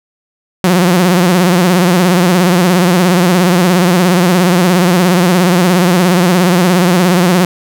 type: tone with vibrato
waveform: sawtooth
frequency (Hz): 179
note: F3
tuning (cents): +43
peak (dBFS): -3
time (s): 0.64-7.45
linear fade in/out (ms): 0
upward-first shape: sine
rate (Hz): 17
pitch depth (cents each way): 96
effects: none